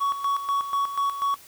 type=tone with tremolo; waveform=triangle; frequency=1120 Hz; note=C#6; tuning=18 cents sharp; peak=-19 dBFS; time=0-1.36 s; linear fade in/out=20 ms; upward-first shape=square; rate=4.1 Hz; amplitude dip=65%; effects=white hiss -49 dBFS RMS until 1.47 s